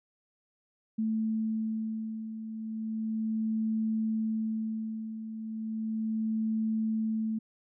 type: beating tone pair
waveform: sine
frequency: 220 / 220.35 Hz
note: A3 / A3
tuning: 0 / +3 cents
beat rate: 0.35 Hz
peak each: -36 / -30 dBFS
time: 0.98-7.39 s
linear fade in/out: 10 ms
effects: none